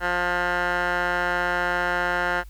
15% pulse tone with band-pass filter, 177 Hz, F3, 23 cents sharp, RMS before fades -24 dBFS, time 0-2.44 s, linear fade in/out 50 ms, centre 1300 Hz, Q 3.9, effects added 50 Hz sine -39 dBFS peak until 2.49 s + white hiss -58 dBFS RMS until 2.49 s

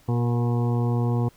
harmonic tone with a mistuned harmonic, 120 Hz, B2, 49 cents flat, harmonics 1 / 2 / 3 / 4 / 6 / 7 / 8 / 9, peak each -21 / -28 / -33 / -33 / -38 / -39 / -40 / -42 dBFS, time 0.08-1.29 s, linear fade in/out 10 ms, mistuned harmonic 4, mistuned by -16 cents, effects pink hiss -57 dBFS RMS until 1.36 s

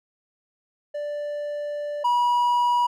triangle tone pair in turn, 587.3 / 968.6 Hz, D5 / B5, 0 / -34 cents, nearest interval major sixth, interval 866 cents, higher second, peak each -25 / -16 dBFS, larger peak second, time 0.94-2.04 / 2.04-2.87 s, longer first, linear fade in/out 10 ms, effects none

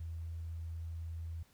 sine tone, 82.41 Hz, E2, in tune, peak -39 dBFS, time 0-1.43 s, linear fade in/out 5 ms, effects pink hiss -68 dBFS RMS until 1.53 s

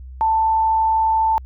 sine tone, 886 Hz, A5, 12 cents sharp, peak -14 dBFS, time 0.21-1.38 s, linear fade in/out 0 ms, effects added 64 Hz sine -33 dBFS peak until 1.45 s

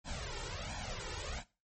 pink noise with flanger, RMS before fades -41 dBFS, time 0.04-1.44 s, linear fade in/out 50 ms, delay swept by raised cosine 1.2 to 2.2 ms, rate 1.4 Hz, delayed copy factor +0.95, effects noise-tail reverb RT60 0.3 s tail -19 dB re dry + MP3 32 kbps

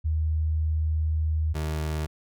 sine / 30% pulse tone pair in turn, 78.4 / 77.37 Hz, D#2 / D#2, +14 / -9 cents, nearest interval unison, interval 23 cents, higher first, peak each -22 / -24 dBFS, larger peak first, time 0.04-1.54 / 1.54-2.07 s, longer first, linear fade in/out 20 ms, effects none

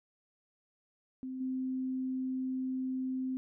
sine tone with level steps, 259.4 Hz, C4, 15 cents flat, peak -37 / -32 dBFS, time 1.23-3.37 s, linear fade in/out 0 ms, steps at 1.4 s, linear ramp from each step 10 ms, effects none

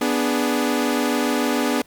sawtooth chord, G# diminished, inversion first, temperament equal, 246.9 / 293.7 / 415.3 Hz, B3 / D4 / G#4, 0 / 0 / 0 cents, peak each -18 / -19 / -22 dBFS, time 0.01-1.82 s, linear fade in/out 5 ms, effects pink hiss -54 dBFS RMS until 1.86 s

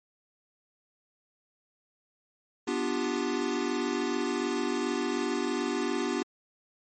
square chord, G dominant seventh, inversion first, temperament equal, 246.9 / 293.7 / 349.2 / 392 Hz, B3 / D4 / F4 / G4, 0 / 0 / 0 / 0 cents, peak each -34 dBFS, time 2.67-6.23 s, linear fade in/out 10 ms, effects MP3 32 kbps

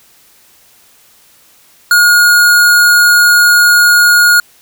square tone, 1435 Hz, F6, 47 cents sharp, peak -5 dBFS, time 1.91-4.4 s, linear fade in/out 2 ms, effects white hiss -46 dBFS RMS until 4.61 s

